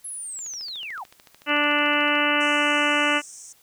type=linear sweep; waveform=sine; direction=down; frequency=11175 to 666 Hz; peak=-31 dBFS; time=0.04-1.04 s; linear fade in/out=10 ms
type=click train; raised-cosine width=0.2 ms; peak=-29 dBFS; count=25; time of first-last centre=0.39-2.155 s; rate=13.6 Hz
type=harmonic tone; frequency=293.7 Hz; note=D4; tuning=in tune; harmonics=1 / 2 / 3 / 4 / 5 / 6 / 7 / 8 / 9 / 10; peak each=-27 / -28 / -30 / -27 / -26 / -30 / -27 / -32 / -26 / -28 dBFS; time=1.46-3.22 s; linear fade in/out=50 ms
type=band-pass noise; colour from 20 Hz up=pink; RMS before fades=-43 dBFS; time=2.4-3.53 s; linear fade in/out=10 ms; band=5600 to 9200 Hz; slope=96 dB/octave
effects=white hiss -58 dBFS RMS until 3.62 s